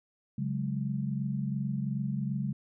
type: chord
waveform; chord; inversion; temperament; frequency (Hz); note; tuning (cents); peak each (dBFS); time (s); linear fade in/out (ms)
sine; C# suspended fourth; none; equal; 138.59 / 185 / 207.7; C#3 / F#3 / G#3; 0 / 0 / 0; -32 / -36 / -34; 0.38-2.53; 5
effects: none